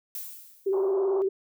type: noise with exponential decay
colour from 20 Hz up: violet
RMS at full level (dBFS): -34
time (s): 0.15-0.94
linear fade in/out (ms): 1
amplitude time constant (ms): 170
type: tone with vibrato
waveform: sine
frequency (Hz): 387.7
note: G4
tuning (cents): -19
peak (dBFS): -22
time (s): 0.66-1.29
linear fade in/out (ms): 10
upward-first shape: square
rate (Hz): 18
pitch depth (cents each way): 35
type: band-pass noise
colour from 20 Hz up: pink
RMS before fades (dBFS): -39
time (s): 0.73-1.22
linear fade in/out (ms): 0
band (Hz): 510 to 1100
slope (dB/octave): 48
effects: none